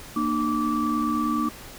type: tone cluster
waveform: sine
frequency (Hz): 233.3 / 302.7 / 1161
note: A#3 / D#4 / D6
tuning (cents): +2 / -48 / -20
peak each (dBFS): -26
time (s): 0.16-1.49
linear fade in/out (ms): 5
effects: pink hiss -42 dBFS RMS until 1.78 s